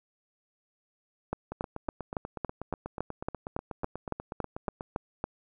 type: two click trains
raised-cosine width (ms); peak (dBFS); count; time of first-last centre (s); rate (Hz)
1; -22 / -16; 28 / 15; 1.52-4.809 / 1.33-5.241; 8.21 / 3.58
effects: none